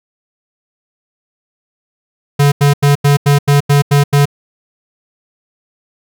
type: tone bursts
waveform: square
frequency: 143 Hz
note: D3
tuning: 46 cents flat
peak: -7 dBFS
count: 9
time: 2.39-4.256 s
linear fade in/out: 10 ms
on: 130 ms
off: 87 ms
effects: none